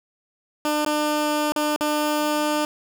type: tone with dropouts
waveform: 15% pulse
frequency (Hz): 300.1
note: D4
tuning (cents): +38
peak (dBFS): -14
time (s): 0.65-2.65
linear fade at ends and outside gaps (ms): 1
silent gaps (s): 0.849-0.862 / 1.521-1.561 / 1.762-1.809
effects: none